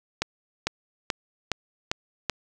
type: accelerating click train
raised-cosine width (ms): 0.2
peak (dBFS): -7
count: 6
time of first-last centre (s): 0.22-2.297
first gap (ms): 450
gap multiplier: 0.96
effects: none